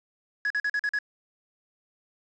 triangle tone bursts, 1679 Hz, G#6, 18 cents sharp, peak -22 dBFS, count 6, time 0.45-0.988 s, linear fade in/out 2 ms, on 53 ms, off 44 ms, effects resampled to 16000 Hz + 8-bit

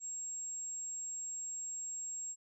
sine tone, 7560 Hz, A#8, 23 cents sharp, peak -39 dBFS, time 0-2.36 s, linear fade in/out 50 ms, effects none

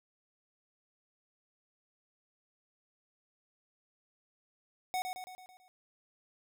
square tone with echo, 740 Hz, F#5, in tune, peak -32 dBFS, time 4.94-5.02 s, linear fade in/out 0 ms, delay 110 ms, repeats 6, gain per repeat -5 dB, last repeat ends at 5.68 s, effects none

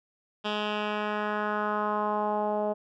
10% pulse tone with low-pass filter sweep, 210.1 Hz, G#3, 20 cents sharp, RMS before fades -29 dBFS, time 0.44-2.74 s, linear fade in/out 20 ms, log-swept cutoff 3400 to 650 Hz, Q 2.5, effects none

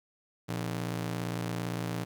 sawtooth ring-modulated tone, 144.5 Hz, D3, 28 cents flat, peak -25 dBFS, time 0.48-2.05 s, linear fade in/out 20 ms, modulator 28.8 Hz, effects 11-bit

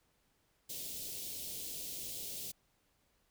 white band-stop noise, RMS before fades -43 dBFS, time 0.69-2.52 s, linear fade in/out 10 ms, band 560 to 3000 Hz, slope 24 dB/octave, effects pink hiss -75 dBFS RMS until 3.3 s

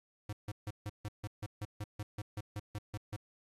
square tone bursts, 104.3 Hz, G#2, 8 cents sharp, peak -38 dBFS, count 16, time 0.29-3.164 s, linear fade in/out 5 ms, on 39 ms, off 150 ms, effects resampled to 32000 Hz + 11-bit

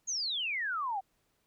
sine exponential sweep, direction down, 6740 to 740 Hz, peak -31 dBFS, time 0.07-1.01 s, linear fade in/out 20 ms, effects pink hiss -75 dBFS RMS until 1.46 s

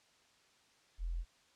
sine tone, 42.47 Hz, F1, 48 cents flat, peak -35 dBFS, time 0.98-1.25 s, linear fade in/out 50 ms, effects white hiss -68 dBFS RMS until 1.55 s + low-pass 6000 Hz 12 dB/octave

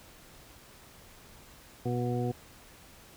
harmonic tone, 122 Hz, B2, 21 cents flat, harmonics 1 / 2 / 3 / 4 / 6, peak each -31 / -34 / -36 / -37 / -39 dBFS, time 1.85-2.32 s, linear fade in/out 10 ms, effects pink hiss -54 dBFS RMS until 3.16 s

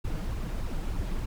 brown noise with flanger, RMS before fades -31 dBFS, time 0.04-1.26 s, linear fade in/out 10 ms, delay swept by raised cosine 0.74 to 6.44 ms, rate 3.3 Hz, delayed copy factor +0.7, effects none

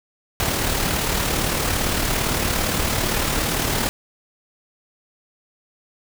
pink noise with amplitude modulation, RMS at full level -20 dBFS, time 0.4-3.89 s, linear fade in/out 0 ms, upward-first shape sine, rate 37.6 Hz, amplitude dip 40%, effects none

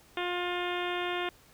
harmonic tone, 354.8 Hz, F4, 27 cents sharp, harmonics 1 / 2 / 3 / 4 / 5 / 6 / 7 / 8 / 9 / 10, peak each -34 / -37 / -39 / -40 / -41 / -42 / -42 / -43 / -44 / -44 dBFS, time 0.17-1.29 s, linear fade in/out 2 ms, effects pink hiss -59 dBFS RMS until 1.53 s

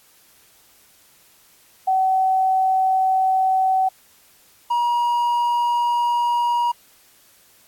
sine / triangle tone pair in turn, 758 / 955 Hz, F#5 / A#5, +42 / +42 cents, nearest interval major third, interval 400 cents, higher second, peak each -15 dBFS, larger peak neither, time 1.87-3.89 / 4.7-6.72 s, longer neither, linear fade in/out 10 ms, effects white hiss -54 dBFS RMS until 7.67 s + AAC 64 kbps

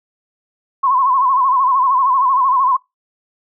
sine tone with vibrato, 1047 Hz, C6, 1 cent sharp, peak -11 dBFS, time 0.83-2.77 s, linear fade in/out 10 ms, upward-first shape sine, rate 13 Hz, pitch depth 100 cents each way, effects noise-tail reverb RT60 0.2 s tail -24 dB re dry

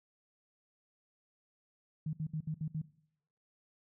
sine tone bursts, 155.56 Hz, D#3, in tune, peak -33 dBFS, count 6, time 2.06-2.817 s, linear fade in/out 5 ms, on 72 ms, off 65 ms, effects noise-tail reverb RT60 0.7 s tail -19 dB re dry

